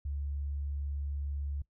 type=tone; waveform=sine; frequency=71.1 Hz; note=C#2; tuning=45 cents sharp; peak=-33 dBFS; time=0.05-1.62 s; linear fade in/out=5 ms; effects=noise-tail reverb RT60 0.1 s tail -20 dB re dry